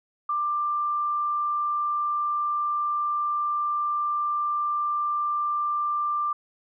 sine tone, 1185 Hz, D6, 15 cents sharp, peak -23 dBFS, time 0.29-6.33 s, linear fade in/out 5 ms, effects none

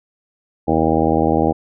harmonic tone, 79.9 Hz, D#2, 47 cents sharp, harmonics 1 / 2 / 3 / 4 / 5 / 6 / 7 / 8 / 9 / 10, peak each -25 / -23 / -21 / -19 / -25 / -21 / -24 / -25 / -25 / -21 dBFS, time 0.67-1.53 s, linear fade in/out 20 ms, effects none

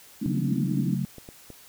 white band-pass noise, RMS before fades -29 dBFS, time 0.21-0.95 s, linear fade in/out 10 ms, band 140 to 320 Hz, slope 96 dB/octave
sine chord, F# minor, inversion second, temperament just, 138.75 / 185 / 222 Hz, C#3 / F#3 / A3, +2 / 0 / +16 cents, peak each -28 / -29 / -32 dBFS, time 0.26-1.05 s, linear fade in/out 0 ms
clicks, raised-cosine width 2 ms, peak -28 dBFS, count 3, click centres 1.183 / 1.289 / 1.503 s
effects white hiss -51 dBFS RMS until 1.68 s

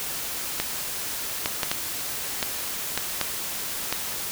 clicks, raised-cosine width 0.2 ms, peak -6 dBFS, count 8, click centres 0.6 / 1.459 / 1.632 / 1.715 / 2.428 / 2.976 / 3.213 / 3.926 s, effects white hiss -31 dBFS RMS until 4.31 s

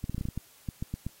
clicks, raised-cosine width 5 ms, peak -20 dBFS, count 12, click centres 0.041 / 0.096 / 0.146 / 0.181 / 0.211 / 0.254 / 0.287 / 0.376 / 0.688 / 0.825 / 0.94 / 1.066 s, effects white hiss -58 dBFS RMS until 1.2 s + AAC 48 kbps

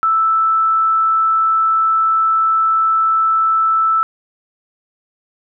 sine tone, 1318.5 Hz, E6, in tune, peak -11 dBFS, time 0.03-4.03 s, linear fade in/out 0 ms, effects none

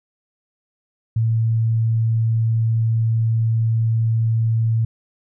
sine tone, 113.1 Hz, A2, 48 cents sharp, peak -15 dBFS, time 1.16-4.85 s, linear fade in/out 5 ms, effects none

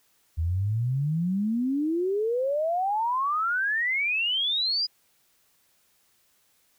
sine exponential sweep, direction up, 78 to 4978 Hz, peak -23 dBFS, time 0.37-4.87 s, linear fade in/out 20 ms, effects white hiss -66 dBFS RMS until 6.78 s

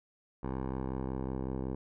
10% pulse tone with low-pass filter sweep, 65.41 Hz, C2, in tune, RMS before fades -36 dBFS, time 0.43-1.75 s, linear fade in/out 5 ms, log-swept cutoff 1000 to 610 Hz, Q 1.2, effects none

